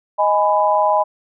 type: chord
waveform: sine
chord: G# minor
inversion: second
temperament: just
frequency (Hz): 623 / 830.6 / 996.7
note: D#5 / G#5 / B5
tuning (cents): +2 / 0 / +16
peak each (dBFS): -17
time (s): 0.18-1.04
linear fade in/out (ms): 20
effects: none